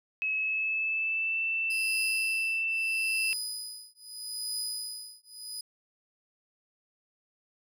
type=tone with pitch glide; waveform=sine; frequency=2573 to 2665 Hz; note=E7 to E7; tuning=-43 to +18 cents; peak=-27 dBFS; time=0.22-3.33 s; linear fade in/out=0 ms; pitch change=+61 cents; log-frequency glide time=0.34-1.4 s
type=tone with tremolo; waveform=25% pulse; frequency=4978 Hz; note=D#8; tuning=in tune; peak=-26 dBFS; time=1.7-5.61 s; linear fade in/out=5 ms; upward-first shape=triangle; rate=0.78 Hz; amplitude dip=100%
effects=none